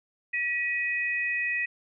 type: tone pair together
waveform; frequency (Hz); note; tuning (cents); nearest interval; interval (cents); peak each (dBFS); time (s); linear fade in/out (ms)
sine; 1931 / 2507; B6 / D#7; -39 / +12; perfect fourth; 451; -28 / -29; 0.33-1.66; 10
effects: none